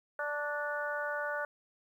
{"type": "harmonic tone with a mistuned harmonic", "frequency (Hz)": 293.7, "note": "D4", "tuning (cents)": 0, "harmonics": [2, 3, 4, 5, 6], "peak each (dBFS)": [-37, -42, -42, -36, -45], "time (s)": [0.19, 1.45], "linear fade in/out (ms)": 2, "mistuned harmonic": 4, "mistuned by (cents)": -17, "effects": ["11-bit"]}